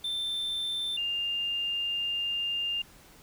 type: tone pair in turn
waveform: triangle / sine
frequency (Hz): 3558 / 2804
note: A7 / F7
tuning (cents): +19 / +6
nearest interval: major third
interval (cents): 413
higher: first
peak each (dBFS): -28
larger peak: neither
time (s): 0.04-0.97 / 0.97-2.82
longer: second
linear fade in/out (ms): 5
effects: pink hiss -55 dBFS RMS until 3.22 s